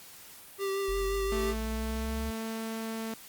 square tone with vibrato, 392 Hz, G4, in tune, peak -30 dBFS, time 0.58-1.55 s, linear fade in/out 50 ms, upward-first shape triangle, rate 5.7 Hz, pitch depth 20 cents each way
sine linear sweep, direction up, 42.62 to 70 Hz, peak -33 dBFS, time 0.88-2.31 s, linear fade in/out 10 ms
sawtooth tone with pitch glide, 220.3 to 223.6 Hz, A3 to A3, +2 to +28 cents, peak -30 dBFS, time 1.32-3.14 s, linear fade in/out 2 ms, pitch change +26 cents, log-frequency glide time 1.7-2.51 s
effects white hiss -50 dBFS RMS until 3.28 s + Opus 48 kbps

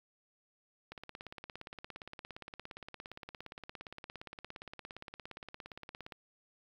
click train, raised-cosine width 0.3 ms, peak -29 dBFS, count 91, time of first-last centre 0.92-6.122 s, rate 17.3 Hz, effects 10-bit

